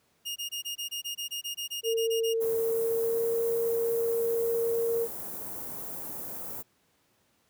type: tone bursts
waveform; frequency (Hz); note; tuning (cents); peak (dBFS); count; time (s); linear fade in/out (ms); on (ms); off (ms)
sawtooth; 2842; F7; +30; -29; 16; 0.25-2.34; 20; 110; 22
type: tone with pitch glide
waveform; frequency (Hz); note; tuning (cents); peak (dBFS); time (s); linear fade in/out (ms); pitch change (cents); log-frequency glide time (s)
sine; 453.7 to 461.9; A#4 to A#4; -47 to -16; -25; 1.83-5.08; 50; +31; 2.54-3.46
type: band-stop noise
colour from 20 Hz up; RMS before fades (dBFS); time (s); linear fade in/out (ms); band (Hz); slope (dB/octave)
white; -38; 2.4-6.63; 20; 740 to 15000; 12
effects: pink hiss -69 dBFS RMS until 7.49 s + high-pass 100 Hz 12 dB/octave